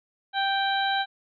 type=harmonic tone; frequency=784 Hz; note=G5; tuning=in tune; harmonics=1 / 2 / 3 / 4 / 5; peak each=-25 / -28 / -39 / -34 / -31 dBFS; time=0.33-1.06 s; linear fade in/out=50 ms; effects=none